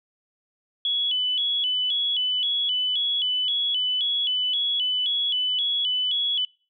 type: tone with vibrato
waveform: sine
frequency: 3173 Hz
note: G7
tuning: 20 cents sharp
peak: -21 dBFS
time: 0.85-6.45 s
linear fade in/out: 2 ms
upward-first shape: square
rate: 1.9 Hz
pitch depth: 98 cents each way
effects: noise-tail reverb RT60 0.4 s tail -25 dB re dry